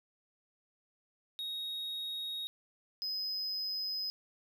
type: tone pair in turn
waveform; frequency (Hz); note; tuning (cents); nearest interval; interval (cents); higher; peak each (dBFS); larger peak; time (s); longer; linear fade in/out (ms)
triangle; 3760 / 5047; A#7 / D#8; +14 / +24; perfect fourth; 510; second; -35 / -33; second; 1.39-2.47 / 3.02-4.1; neither; 0
effects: none